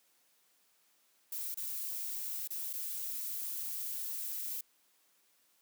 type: noise with dropouts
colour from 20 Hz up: violet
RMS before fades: -39 dBFS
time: 1.32-4.61 s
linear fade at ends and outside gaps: 5 ms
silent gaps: 1.544-1.571 / 2.476-2.504 / 2.731-2.735 s
effects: white hiss -71 dBFS RMS until 5.61 s + high-pass 200 Hz 12 dB/octave